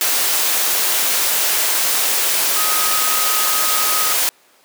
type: tone in noise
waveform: sine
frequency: 1258 Hz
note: D#6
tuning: 19 cents sharp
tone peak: -23 dBFS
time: 2.56-4.13 s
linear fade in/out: 0 ms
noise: white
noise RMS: -17 dBFS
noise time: 0.01-4.29 s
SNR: -9 dB
effects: pink hiss -52 dBFS RMS until 4.64 s + high-pass 400 Hz 12 dB/octave